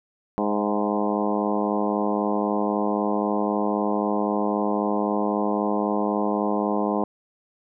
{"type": "harmonic tone with a mistuned harmonic", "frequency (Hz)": 103.83, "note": "G#2", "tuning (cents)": 0, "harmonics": [2, 3, 4, 5, 6, 7, 8, 9, 10], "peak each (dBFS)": [-26, -28, -29, -30, -31, -31, -32, -33, -33], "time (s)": [0.38, 7.04], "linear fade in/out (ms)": 0, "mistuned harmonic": 6, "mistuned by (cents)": 31, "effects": []}